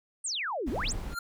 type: exponential two-way sweep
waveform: sine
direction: down then up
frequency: 9360 to 217 to 9360 Hz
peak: -30 dBFS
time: 0.24-0.93 s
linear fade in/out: 10 ms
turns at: 0.7 s
type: noise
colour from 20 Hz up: brown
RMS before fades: -35 dBFS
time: 0.66-1.15 s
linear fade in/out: 20 ms
type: tone with exponential growth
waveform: square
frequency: 1393 Hz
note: F6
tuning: 5 cents flat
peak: -29 dBFS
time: 1.07-1.19 s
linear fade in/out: 5 ms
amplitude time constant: 26 ms
effects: none